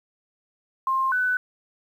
sine tone pair in turn, 1059 / 1497.7 Hz, C6 / F#6, +21 / +21 cents, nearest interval tritone, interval 600 cents, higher second, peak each -20 dBFS, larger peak neither, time 0.87-1.12 / 1.12-1.37 s, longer neither, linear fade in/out 2 ms, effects 9-bit

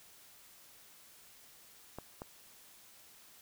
clicks, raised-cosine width 1 ms, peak -28 dBFS, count 2, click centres 1.986 / 2.219 s, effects white hiss -59 dBFS RMS until 3.41 s

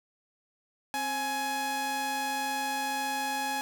sawtooth tone pair together, 265.7 / 839 Hz, C4 / G#5, +27 / +17 cents, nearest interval octave + minor sixth, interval 1990 cents, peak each -35 / -26 dBFS, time 0.94-3.61 s, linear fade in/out 0 ms, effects none

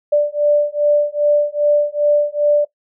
sine beating tone pair, 587.3 / 589.8 Hz, D5 / D5, 0 / +7 cents, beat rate 2.5 Hz, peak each -15 dBFS, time 0.12-2.65 s, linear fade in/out 10 ms, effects noise-tail reverb RT60 0.1 s tail -19 dB re dry

